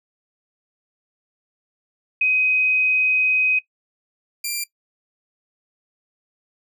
sine / 10% pulse tone pair in turn, 2517 / 2376 Hz, D#7 / D7, +19 / +20 cents, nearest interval minor second, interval 99 cents, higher first, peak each -15 dBFS, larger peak neither, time 2.21-3.59 / 4.44-4.64 s, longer first, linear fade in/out 5 ms, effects noise-tail reverb RT60 0.1 s tail -20 dB re dry

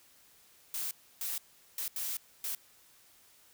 blue noise bursts at uneven times, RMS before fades -36 dBFS, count 5, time 0.74-0.91 / 1.21-1.38 / 1.78-1.88 / 1.96-2.17 / 2.44-2.55 s, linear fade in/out 2 ms, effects white hiss -62 dBFS RMS until 3.53 s

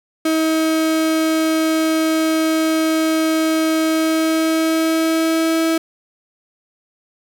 35% pulse tone with pitch glide, 318.7 to 325.2 Hz, D#4 to E4, +42 to -23 cents, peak -13 dBFS, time 0.25-5.78 s, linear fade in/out 5 ms, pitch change +35 cents, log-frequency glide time 3.86-5.64 s, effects none

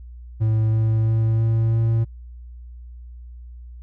triangle tone with pitch steps, 110 / 110.89 / 111.79 / 112.7 / 113.62 Hz, A2 / A2 / A2 / A2 / A#2, 0 / +14 / +28 / +42 / -44 cents, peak -14 dBFS, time 0.4-2.05 s, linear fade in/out 20 ms, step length 330 ms, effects added 60 Hz sine -36 dBFS peak until 3.82 s

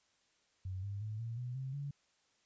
sine tone with pitch steps, 93.6 / 100.32 / 107.52 / 115.24 / 123.51 / 132.37 / 141.87 Hz, F#2 / G2 / A2 / A#2 / B2 / C3 / C#3, +20 / +41 / -39 / -19 / +1 / +20 / +40 cents, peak -38 dBFS, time 0.65-1.91 s, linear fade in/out 5 ms, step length 180 ms, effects white hiss -74 dBFS RMS until 2.45 s + resampled to 16000 Hz

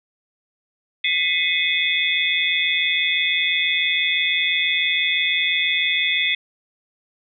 sine tone cluster, 2004 / 2150 / 2522 / 3373 / 3546 Hz, B6 / C7 / D#7 / G#7 / A7, +25 / +47 / +23 / +26 / +13 cents, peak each -24 dBFS, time 1.04-6.35 s, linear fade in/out 5 ms, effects none

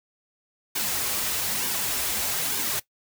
white noise with flanger, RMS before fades -27 dBFS, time 0.75-2.8 s, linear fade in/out 10 ms, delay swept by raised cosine 1.5 to 7.4 ms, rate 1.1 Hz, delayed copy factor -0.6, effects noise-tail reverb RT60 0.1 s tail -18 dB re dry

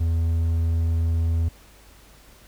triangle tone, 82.6 Hz, E2, 4 cents sharp, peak -17 dBFS, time 0-1.49 s, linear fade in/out 10 ms, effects added 50 Hz sine -51 dBFS peak until 2.47 s + pink hiss -52 dBFS RMS until 2.47 s

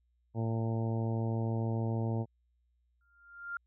harmonic tone, 113.4 Hz, A#2, 47 cents flat, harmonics 1 / 2 / 3 / 4 / 5 / 6 / 7 / 8, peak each -31 / -37 / -41 / -43 / -45 / -47 / -48 / -49 dBFS, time 0.34-2.26 s, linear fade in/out 50 ms
sine tone with exponential growth, 1396.9 Hz, F6, in tune, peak -33 dBFS, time 3.01-3.57 s, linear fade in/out 2 ms, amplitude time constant 120 ms
effects added 60 Hz sine -70 dBFS peak until 3.66 s

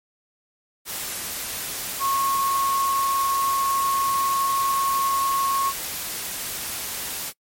sine tone in noise, 1094 Hz, C#6, 23 cents flat, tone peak -20 dBFS, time 1.99-5.73 s, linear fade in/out 50 ms, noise white, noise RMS -30 dBFS, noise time 0.85-7.33 s, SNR +7 dB, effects noise-tail reverb RT60 0.1 s tail -25 dB re dry + MP3 64 kbps

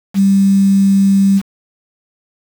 sine tone with quantisation, 196 Hz, G3, in tune, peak -7 dBFS, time 0.14-1.42 s, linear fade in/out 50 ms, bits 5, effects none

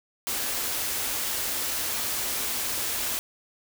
white band-stop noise, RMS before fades -29 dBFS, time 0.27-3.19 s, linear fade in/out 0 ms, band 130 to 200 Hz, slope 96 dB/octave, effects none

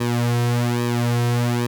sawtooth tone with flanger, 120 Hz, B2, 49 cents flat, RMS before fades -20 dBFS, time 0-1.67 s, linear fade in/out 10 ms, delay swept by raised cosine 1.4 to 3.5 ms, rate 1.2 Hz, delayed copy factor -0.85, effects none

